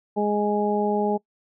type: harmonic tone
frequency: 207.7 Hz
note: G#3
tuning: in tune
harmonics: 1 / 2 / 3 / 4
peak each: -25 / -24 / -29 / -26 dBFS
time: 0.16-1.18 s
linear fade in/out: 20 ms
effects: noise-tail reverb RT60 0.1 s tail -23 dB re dry